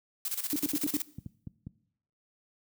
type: noise with tremolo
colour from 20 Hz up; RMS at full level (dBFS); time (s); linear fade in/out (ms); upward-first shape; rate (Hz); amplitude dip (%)
blue; -32; 0.25-1.02; 2; square; 16; 75
type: tone bursts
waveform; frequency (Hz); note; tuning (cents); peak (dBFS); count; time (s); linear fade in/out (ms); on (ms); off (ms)
sine; 293.7; D4; 0; -26; 5; 0.53-0.967; 0; 29; 73
type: clicks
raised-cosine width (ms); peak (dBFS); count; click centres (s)
5; -25; 4; 1.185 / 1.262 / 1.472 / 1.669
effects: noise-tail reverb RT60 0.7 s tail -20 dB re dry + high-pass 100 Hz 12 dB/octave